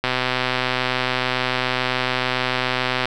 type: click train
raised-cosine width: 0.3 ms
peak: -4 dBFS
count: 384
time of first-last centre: 0.04-3.056 s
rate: 127 Hz
effects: none